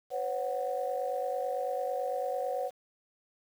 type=chord; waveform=sine; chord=B suspended second; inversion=none; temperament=equal with one note detuned; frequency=505.4 / 554.4 / 740 Hz; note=B4 / C#5 / F#5; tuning=+40 / 0 / 0 cents; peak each=-34 dBFS; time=0.1-2.71 s; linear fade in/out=50 ms; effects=tanh soft clip ceiling -21 dBFS + 9-bit